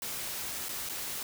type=noise with dropouts; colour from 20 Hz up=white; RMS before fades=-37 dBFS; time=0.02-1.23 s; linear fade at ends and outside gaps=2 ms; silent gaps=0.686-0.691 / 0.89-0.895 s; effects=none